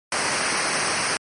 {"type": "noise with comb filter", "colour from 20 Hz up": "pink", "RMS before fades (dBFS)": -23, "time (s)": [0.12, 1.17], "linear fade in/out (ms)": 2, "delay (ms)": 0.28, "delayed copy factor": -0.65, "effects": ["high-pass 150 Hz 12 dB/octave", "MP3 48 kbps"]}